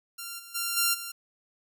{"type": "tone with level steps", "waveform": "5% pulse", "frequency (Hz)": 1383, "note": "F6", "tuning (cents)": -17, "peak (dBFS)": [-25, -33, -17, -11, -24], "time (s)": [0.18, 1.12], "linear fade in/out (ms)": 10, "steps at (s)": [0.38, 0.54, 0.76, 0.93], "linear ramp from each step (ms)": 20, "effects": []}